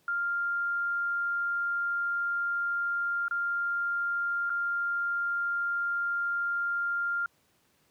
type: tone with dropouts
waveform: sine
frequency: 1396.9 Hz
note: F6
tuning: in tune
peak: -27 dBFS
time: 0.08-7.26 s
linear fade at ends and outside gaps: 2 ms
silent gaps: 3.282-3.31 / 4.496-4.501 s
effects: pink hiss -68 dBFS RMS until 7.9 s + high-pass 100 Hz 12 dB/octave